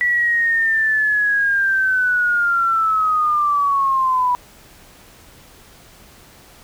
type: linear sweep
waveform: sine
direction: down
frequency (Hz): 1955 to 978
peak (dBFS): -14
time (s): 0.01-4.35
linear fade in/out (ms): 0
effects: pink hiss -46 dBFS RMS until 6.63 s